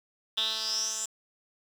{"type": "tone with band-pass filter sweep", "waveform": "10% pulse", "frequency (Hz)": 220, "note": "A3", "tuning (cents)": 0, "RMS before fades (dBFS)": -31, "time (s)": [0.37, 1.06], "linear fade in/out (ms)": 10, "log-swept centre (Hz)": [3500, 7400], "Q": 9, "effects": ["8-bit"]}